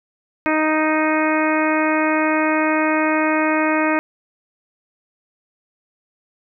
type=harmonic tone; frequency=311.1 Hz; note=D#4; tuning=in tune; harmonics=1 / 2 / 3 / 4 / 5 / 6 / 7 / 8; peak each=-19 / -22 / -24 / -25 / -26 / -27 / -27 / -28 dBFS; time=0.46-3.99 s; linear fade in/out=0 ms; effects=none